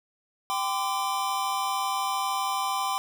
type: chord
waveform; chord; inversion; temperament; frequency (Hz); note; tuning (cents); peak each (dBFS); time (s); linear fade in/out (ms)
square; G suspended fourth; none; equal with one note detuned; 784 / 1022 / 1174.7; G5 / C6 / D6; 0 / -41 / 0; -31 / -30 / -33; 0.5-2.98; 0
effects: none